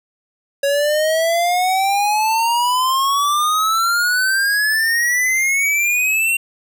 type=exponential sweep; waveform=square; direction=up; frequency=554.4 to 2756 Hz; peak=-15 dBFS; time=0.63-6.37 s; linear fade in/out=5 ms; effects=none